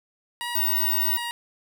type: tone with vibrato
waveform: 15% pulse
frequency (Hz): 953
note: A#5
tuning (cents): +38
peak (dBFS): -22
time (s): 0.41-1.31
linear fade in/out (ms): 0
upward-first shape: triangle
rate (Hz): 3.2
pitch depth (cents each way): 13
type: tone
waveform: sine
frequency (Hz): 15804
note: B9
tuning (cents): 0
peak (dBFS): -21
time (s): 0.55-1.17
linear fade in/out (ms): 2
effects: none